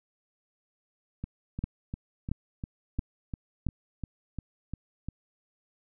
two click trains, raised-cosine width 5 ms, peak -17 / -22 dBFS, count 4 / 12, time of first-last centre 1.64-3.667 / 1.24-5.086 s, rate 1.48 / 2.86 Hz, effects none

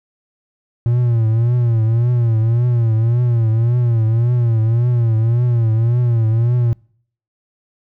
triangle tone with vibrato, 116.54 Hz, A#2, in tune, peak -10 dBFS, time 0.86-6.73 s, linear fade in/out 0 ms, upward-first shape triangle, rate 1.8 Hz, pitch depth 110 cents each way, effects noise-tail reverb RT60 0.6 s tail -26 dB re dry

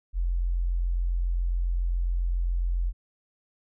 sine tone, 43.65 Hz, F1, in tune, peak -23 dBFS, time 0.13-2.93 s, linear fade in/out 50 ms, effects none

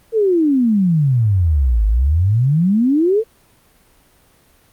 sine exponential two-way sweep, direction down then up, 466.2 to 50.4 to 466.2 Hz, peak -11 dBFS, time 0.12-3.24 s, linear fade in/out 50 ms, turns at 1.86 s, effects pink hiss -53 dBFS RMS until 4.72 s + Opus 32 kbps

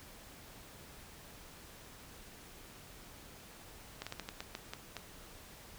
slowing click train, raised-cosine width 0.2 ms, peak -23 dBFS, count 9, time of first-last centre 4.02-4.967 s, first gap 46 ms, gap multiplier 1.26, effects pink hiss -54 dBFS RMS until 5.78 s

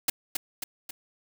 white noise with echo, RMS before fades -23 dBFS, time 0.08-0.1 s, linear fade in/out 5 ms, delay 270 ms, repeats 3, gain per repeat -5 dB, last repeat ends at 0.91 s, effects none

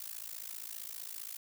blue noise with amplitude modulation, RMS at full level -40 dBFS, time 0-1.37 s, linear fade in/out 5 ms, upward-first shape sine, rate 55.2 Hz, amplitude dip 95%, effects none

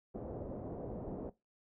white low-pass noise, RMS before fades -43 dBFS, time 0.14-1.3 s, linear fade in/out 10 ms, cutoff 580 Hz, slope 24 dB/octave, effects noise-tail reverb RT60 0.2 s tail -18 dB re dry

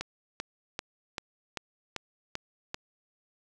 click train, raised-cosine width 0.2 ms, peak -16 dBFS, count 8, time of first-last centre 0.01-2.744 s, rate 2.56 Hz, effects none

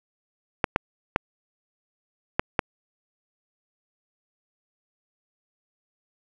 clicks, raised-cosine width 0.5 ms, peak -4 dBFS, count 5, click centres 0.642 / 0.761 / 1.161 / 2.395 / 2.592 s, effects none

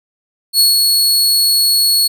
sawtooth tone with ADSR envelope, 4362 Hz, C#8, 29 cents flat, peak -4 dBFS, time 0.53-2.08 s, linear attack 64 ms, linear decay 150 ms, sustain -3 dB, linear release 13 ms, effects none

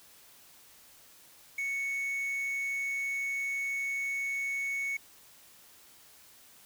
triangle tone with quantisation, 2217 Hz, C#7, in tune, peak -29 dBFS, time 1.58-4.97 s, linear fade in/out 5 ms, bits 9, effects white hiss -57 dBFS RMS until 6.65 s

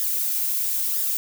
violet noise with flanger, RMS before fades -24 dBFS, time 0-1.17 s, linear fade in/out 0 ms, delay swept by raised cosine 0.57 to 4.47 ms, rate 1 Hz, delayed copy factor +0.55, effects none

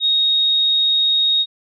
sine tone, 3745 Hz, A#7, 7 cents sharp, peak -13 dBFS, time 0-1.46 s, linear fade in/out 50 ms, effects none

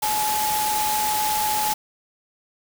sine tone in noise, 852 Hz, G#5, 44 cents sharp, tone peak -22 dBFS, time 0.02-1.74 s, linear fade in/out 10 ms, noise white, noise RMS -26 dBFS, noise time 0.02-1.74 s, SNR +1 dB, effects none

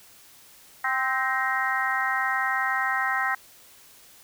harmonic tone with a mistuned harmonic, 260.9 Hz, C4, 5 cents flat, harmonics 3 / 4 / 5 / 6 / 7 / 8, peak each -30 / -31 / -30 / -30 / -27 / -37 dBFS, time 0.84-3.35 s, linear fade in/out 5 ms, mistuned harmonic 7, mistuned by +47 cents, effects white hiss -52 dBFS RMS until 4.23 s

